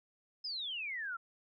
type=exponential sweep; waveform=sine; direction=down; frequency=5190 to 1330 Hz; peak=-37 dBFS; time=0.44-1.17 s; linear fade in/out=10 ms; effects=none